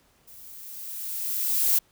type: noise with level ramp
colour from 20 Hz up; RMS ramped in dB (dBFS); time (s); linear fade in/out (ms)
violet; -48 to -20; 0.27-1.79; 10
effects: pink hiss -63 dBFS RMS until 1.91 s